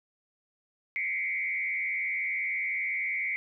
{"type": "tone with frequency modulation", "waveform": "sine", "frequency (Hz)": 2168, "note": "C#7", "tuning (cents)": -39, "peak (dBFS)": -28, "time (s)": [0.96, 3.36], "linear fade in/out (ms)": 0, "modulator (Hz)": 89.9, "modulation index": 1.6, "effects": []}